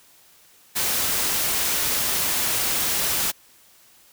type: noise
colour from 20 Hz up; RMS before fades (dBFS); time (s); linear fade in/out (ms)
white; -23; 0.75-3.32; 20
effects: white hiss -54 dBFS RMS until 4.12 s